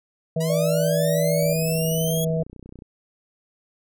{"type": "harmonic tone", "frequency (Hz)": 161.7, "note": "E3", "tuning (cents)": -33, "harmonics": [1, 3, 4], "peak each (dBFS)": [-22, -27, -28], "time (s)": [0.36, 2.43], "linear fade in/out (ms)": 5}
{"type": "linear sweep", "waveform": "5% pulse", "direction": "up", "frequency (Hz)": [945, 3347], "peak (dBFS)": -20, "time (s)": [0.4, 2.25], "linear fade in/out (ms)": 10}
{"type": "tone with pitch glide", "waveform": "sine", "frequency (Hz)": [587.3, 579.9], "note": ["D5", "D5"], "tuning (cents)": [0, -22], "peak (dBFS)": -21, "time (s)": [0.49, 1.54], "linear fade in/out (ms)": 10, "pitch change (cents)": -22, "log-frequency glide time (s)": [0.6, 1.07]}
{"type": "click train", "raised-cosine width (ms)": 3, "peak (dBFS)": -28, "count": 44, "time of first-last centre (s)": [1.43, 2.822], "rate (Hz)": 30.9}
{"effects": []}